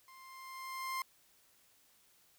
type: tone with level ramp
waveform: 30% pulse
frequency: 1052 Hz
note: C6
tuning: 9 cents sharp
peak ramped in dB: -53 to -32 dBFS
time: 0.08-1.02 s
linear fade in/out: 2 ms
effects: white hiss -68 dBFS RMS until 2.38 s